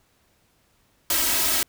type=noise with comb filter; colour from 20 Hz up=white; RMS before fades=-22 dBFS; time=1.1-1.63 s; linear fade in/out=2 ms; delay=3.1 ms; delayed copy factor=+0.85; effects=pink hiss -64 dBFS RMS until 1.68 s